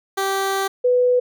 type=tone pair in turn; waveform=15% pulse / sine; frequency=389.4 / 495.8 Hz; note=G4 / B4; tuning=-12 / +7 cents; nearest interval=major third; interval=419 cents; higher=second; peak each=-13 dBFS; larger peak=neither; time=0.17-0.68 / 0.84-1.2 s; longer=first; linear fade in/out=10 ms; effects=none